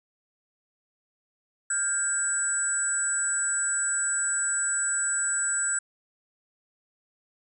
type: tone cluster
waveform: sine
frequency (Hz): 1409 / 1596 / 7930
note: F6 / G6 / B8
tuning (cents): +15 / +31 / +6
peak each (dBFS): -34 / -32 / -25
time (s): 1.7-5.79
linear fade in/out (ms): 5
effects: none